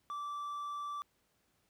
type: tone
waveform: triangle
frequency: 1165 Hz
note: D6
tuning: 14 cents flat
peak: -36 dBFS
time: 0.1-1.02 s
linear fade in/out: 0 ms
effects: pink hiss -75 dBFS RMS until 1.69 s + high-pass 60 Hz 12 dB/octave